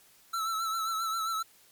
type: tone with vibrato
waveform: square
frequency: 1323 Hz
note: E6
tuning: 6 cents sharp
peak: -30 dBFS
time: 0.33-1.43 s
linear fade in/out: 10 ms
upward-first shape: triangle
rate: 7.5 Hz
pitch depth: 53 cents each way
effects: white hiss -60 dBFS RMS until 1.71 s + MP3 96 kbps